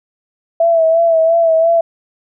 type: tone with vibrato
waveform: sine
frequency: 659.3 Hz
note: E5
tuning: in tune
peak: -8 dBFS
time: 0.6-1.81 s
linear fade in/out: 5 ms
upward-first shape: sine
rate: 2.9 Hz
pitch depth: 41 cents each way
effects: none